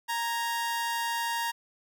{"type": "tone pair together", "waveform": "sawtooth", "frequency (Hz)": [932.3, 1651.6], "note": ["A#5", "G#6"], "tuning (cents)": [0, -10], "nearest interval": "minor seventh", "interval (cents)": 990, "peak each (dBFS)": [-25, -35], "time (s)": [0.08, 1.52], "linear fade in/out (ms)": 20, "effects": []}